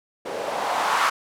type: noise with low-pass filter sweep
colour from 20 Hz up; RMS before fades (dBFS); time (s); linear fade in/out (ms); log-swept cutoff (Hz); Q
violet; -24; 0.25-1.1; 10; 480 to 1200; 2.8
effects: none